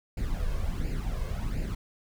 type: noise with flanger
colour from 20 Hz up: brown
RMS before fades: -30 dBFS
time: 0.17-1.75 s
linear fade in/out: 5 ms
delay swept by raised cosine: 0.42 to 1.92 ms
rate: 1.4 Hz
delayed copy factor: +0.65
effects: none